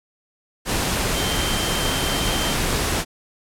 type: tone in noise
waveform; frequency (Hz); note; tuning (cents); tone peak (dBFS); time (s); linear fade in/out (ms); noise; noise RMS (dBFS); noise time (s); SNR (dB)
sine; 3136; G7; 0; -28; 1.12-2.56; 50; pink; -22; 0.65-3.05; -9
effects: low-pass 12000 Hz 12 dB/octave